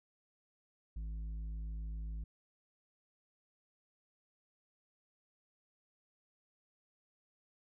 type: tone with tanh clipping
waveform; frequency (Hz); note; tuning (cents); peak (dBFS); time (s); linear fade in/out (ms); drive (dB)
sine; 53.7; A1; -41; -40; 0.96-2.24; 5; 7
effects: none